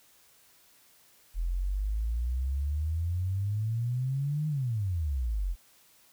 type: exponential two-way sweep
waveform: sine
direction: up then down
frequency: 40.89 to 155.56 to 40.89 Hz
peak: -27 dBFS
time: 1.34-5.56 s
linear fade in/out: 50 ms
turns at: 4.48 s
effects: white hiss -61 dBFS RMS until 6.12 s